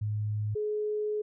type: tone pair in turn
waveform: sine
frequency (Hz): 105.7 / 422.8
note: G#2 / G#4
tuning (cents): +31 / +31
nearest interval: 2 octaves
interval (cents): 2400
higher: second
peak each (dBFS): -28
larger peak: neither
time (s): 0.01-0.55 / 0.55-1.22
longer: second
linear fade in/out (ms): 10
effects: none